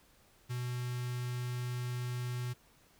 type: tone with notch filter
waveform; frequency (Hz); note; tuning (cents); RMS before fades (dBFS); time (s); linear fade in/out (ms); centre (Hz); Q
square; 123.47; B2; 0; -37; 0.49-2.54; 20; 550; 0.62
effects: pink hiss -65 dBFS RMS until 2.99 s